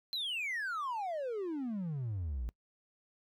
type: exponential sweep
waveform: triangle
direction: down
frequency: 4162 to 53.6 Hz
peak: -32 dBFS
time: 0.13-2.49 s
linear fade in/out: 0 ms
effects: noise-tail reverb RT60 0.1 s tail -24 dB re dry + tanh soft clip ceiling -28 dBFS